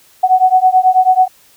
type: beating tone pair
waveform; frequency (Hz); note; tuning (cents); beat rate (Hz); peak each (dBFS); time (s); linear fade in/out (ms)
sine; 740 / 749.2; F#5 / F#5; 0 / +21; 9.2; -10; 0.23-1.28; 10
effects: white hiss -48 dBFS RMS until 1.56 s